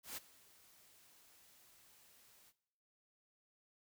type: noise with ADSR envelope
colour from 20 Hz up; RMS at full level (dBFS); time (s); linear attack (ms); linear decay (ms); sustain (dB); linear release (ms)
white; -44; 0.03-2.53; 140; 19; -22; 45
effects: noise-tail reverb RT60 0.8 s tail -18 dB re dry